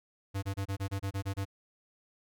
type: tone bursts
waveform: square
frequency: 98 Hz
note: G2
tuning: in tune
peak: -32 dBFS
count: 10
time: 0.34-1.453 s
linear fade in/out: 20 ms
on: 87 ms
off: 27 ms
effects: none